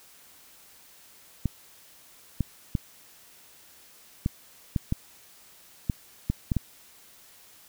clicks, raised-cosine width 5 ms, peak -12 dBFS, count 10, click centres 1.457 / 2.407 / 2.752 / 4.261 / 4.762 / 4.924 / 5.898 / 6.3 / 6.518 / 6.567 s, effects white hiss -54 dBFS RMS until 7.68 s

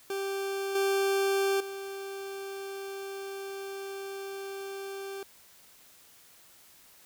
40% pulse tone with level steps, 392 Hz, G4, in tune, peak -30 / -24 / -36 dBFS, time 0.1-5.23 s, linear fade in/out 2 ms, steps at 0.75 / 1.6 s, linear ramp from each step 5 ms, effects white hiss -57 dBFS RMS until 7.05 s

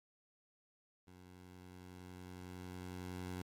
15% pulse tone with level ramp, 90.9 Hz, F#2, 30 cents flat, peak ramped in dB -51 to -35 dBFS, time 1.07-3.42 s, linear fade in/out 5 ms, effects MP3 64 kbps

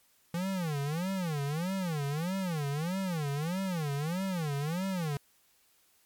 square tone with vibrato, 164.81 Hz, E3, in tune, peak -31 dBFS, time 0.34-5.17 s, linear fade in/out 2 ms, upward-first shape sine, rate 1.6 Hz, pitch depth 280 cents each way, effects white hiss -67 dBFS RMS until 6.05 s + MP3 96 kbps

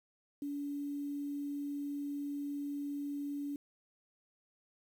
sine tone with quantisation, 286.2 Hz, D4, 45 cents flat, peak -36 dBFS, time 0.42-3.56 s, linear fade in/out 2 ms, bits 10, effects none

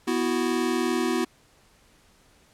square chord, B suspended fourth, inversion none, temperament equal, 246.9 / 329.6 / 370 Hz, B3 / E4 / F#4, 0 / 0 / 0 cents, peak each -28 dBFS, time 0.07-1.25 s, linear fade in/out 10 ms, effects pink hiss -59 dBFS RMS until 2.53 s + low-pass 11000 Hz 12 dB/octave

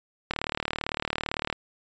click train, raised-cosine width 0.3 ms, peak -11 dBFS, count 47, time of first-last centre 0.31-1.527 s, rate 37.8 Hz, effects resampled to 16000 Hz

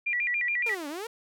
sine tone with vibrato, 2160 Hz, C#7, 45 cents flat, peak -25 dBFS, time 0.06-0.75 s, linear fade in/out 10 ms, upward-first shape square, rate 7.1 Hz, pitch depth 180 cents each way
sawtooth exponential two-way sweep, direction down then up, 480 to 277.2 to 480 Hz, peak -30 dBFS, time 0.66-1.07 s, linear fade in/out 5 ms, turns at 0.88 s
effects none

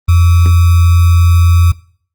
sine tone with sample-and-hold, 85.9 Hz, F2, 28 cents flat, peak -4 dBFS, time 0.08-1.72 s, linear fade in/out 10 ms, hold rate 1225 Hz, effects noise-tail reverb RT60 0.5 s tail -21 dB re dry + Opus 24 kbps

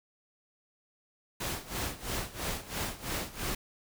pink noise with tremolo, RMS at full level -33 dBFS, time 1.4-3.55 s, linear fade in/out 5 ms, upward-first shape sine, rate 3 Hz, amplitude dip 85%, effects none

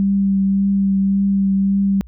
sine tone with vibrato, 196 Hz, G3, in tune, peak -13 dBFS, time 0-2.01 s, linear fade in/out 0 ms, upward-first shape triangle, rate 1.8 Hz, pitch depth 17 cents each way, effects added 60 Hz sine -37 dBFS peak until 2.07 s

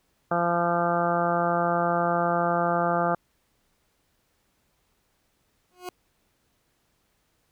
harmonic tone, 172.1 Hz, F3, 25 cents flat, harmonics 1 / 2 / 3 / 4 / 5 / 6 / 7 / 8 / 9, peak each -30 / -32 / -29 / -26 / -30 / -40 / -29 / -33 / -37 dBFS, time 0.31-3.15 s, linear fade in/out 5 ms
20% pulse tone with exponential growth, 361.3 Hz, F#4, 41 cents flat, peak -25 dBFS, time 5.71-5.89 s, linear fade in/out 1 ms, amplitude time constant 38 ms
effects pink hiss -70 dBFS RMS until 7.51 s

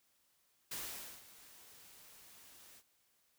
white noise with ADSR envelope, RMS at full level -42 dBFS, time 0.71-2.83 s, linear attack 7 ms, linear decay 500 ms, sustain -17 dB, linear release 56 ms, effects white hiss -75 dBFS RMS until 3.38 s

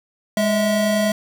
square tone pair together, 206.5 / 649.6 Hz, G#3 / E5, -10 / -26 cents, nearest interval octave + minor sixth, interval 1984 cents, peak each -20 dBFS, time 0.37-1.12 s, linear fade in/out 2 ms, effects none

